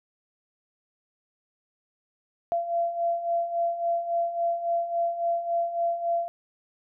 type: beating tone pair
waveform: sine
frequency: 680 / 683.6 Hz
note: F5 / F5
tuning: -46 / -37 cents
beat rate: 3.6 Hz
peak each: -31 / -25 dBFS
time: 2.52-6.28 s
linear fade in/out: 0 ms
effects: none